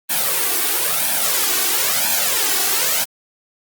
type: noise with flanger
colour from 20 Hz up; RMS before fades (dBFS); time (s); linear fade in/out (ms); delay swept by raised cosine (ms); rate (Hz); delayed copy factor
white; -18; 0.09-3.05; 20; 1.2 to 2.7; 1; +0.75
effects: high-pass 200 Hz 12 dB/octave + Opus 32 kbps